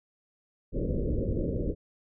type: low-pass noise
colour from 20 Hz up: pink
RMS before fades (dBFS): -29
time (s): 0.72-1.75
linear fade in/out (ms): 50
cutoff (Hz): 570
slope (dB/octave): 96
effects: none